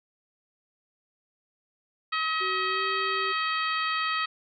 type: harmonic tone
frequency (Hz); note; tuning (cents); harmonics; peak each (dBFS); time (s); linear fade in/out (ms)
637; D#5; +41; 2 / 3 / 4 / 5 / 6 / 7; -28 / -32 / -34 / -36 / -38 / -39; 2.12-4.26; 10
type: tone with pitch glide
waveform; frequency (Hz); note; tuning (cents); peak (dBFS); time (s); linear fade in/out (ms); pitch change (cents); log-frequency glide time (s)
sine; 374.7 to 386.3; F#4 to G4; +22 to -25; -34; 2.4-3.33; 20; +53; 2.66-2.82
effects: none